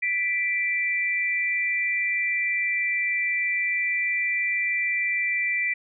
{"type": "tone pair together", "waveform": "sine", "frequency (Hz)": [1975.3, 2349], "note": ["B6", "D7"], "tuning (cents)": [0, 0], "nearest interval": "minor third", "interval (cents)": 300, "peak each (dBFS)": -25, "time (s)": [0.02, 5.74], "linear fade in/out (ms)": 10, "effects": []}